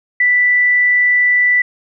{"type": "tone", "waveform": "sine", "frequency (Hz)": 1975.5, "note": "B6", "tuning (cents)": 0, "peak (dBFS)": -9, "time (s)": [0.2, 1.62], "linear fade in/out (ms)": 5, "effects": []}